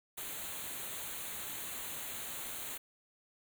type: band-stop noise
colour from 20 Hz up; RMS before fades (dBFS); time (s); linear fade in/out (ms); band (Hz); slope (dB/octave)
white; -42; 0.17-2.78; 10; 4300 to 6300; 96
effects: none